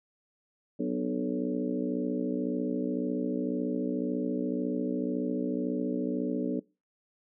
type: harmonic tone with a mistuned harmonic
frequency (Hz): 61.9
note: B1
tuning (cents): +5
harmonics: 3 / 4 / 5 / 6 / 7 / 8 / 9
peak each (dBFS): -36 / -32 / -33 / -45 / -36 / -46 / -40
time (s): 0.79-6.6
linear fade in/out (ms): 10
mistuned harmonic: 5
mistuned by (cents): -44
effects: noise-tail reverb RT60 0.3 s tail -24 dB re dry